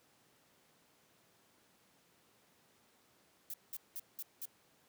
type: noise bursts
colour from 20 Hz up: violet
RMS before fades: -43 dBFS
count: 5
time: 3.5-4.455 s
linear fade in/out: 2 ms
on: 39 ms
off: 190 ms
effects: pink hiss -69 dBFS RMS until 4.88 s + high-pass 150 Hz 12 dB/octave